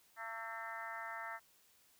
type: harmonic tone with a mistuned harmonic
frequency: 226.7 Hz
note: A#3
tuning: 48 cents flat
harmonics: 3 / 4 / 5 / 6 / 7 / 8 / 9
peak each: -51 / -49 / -54 / -48 / -52 / -48 / -53 dBFS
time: 0.16-1.4 s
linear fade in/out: 50 ms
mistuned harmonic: 6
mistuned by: -35 cents
effects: white hiss -69 dBFS RMS until 1.99 s